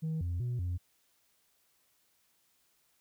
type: tone with pitch steps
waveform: sine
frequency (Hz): 159.3 / 87.1 / 122.4 / 88.8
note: D#3 / F2 / B2 / F2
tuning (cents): +41 / -4 / -15 / +29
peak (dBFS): -29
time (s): 0.02-0.78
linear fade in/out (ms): 20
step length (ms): 190
effects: tanh soft clip ceiling -30 dBFS + white hiss -72 dBFS RMS until 3 s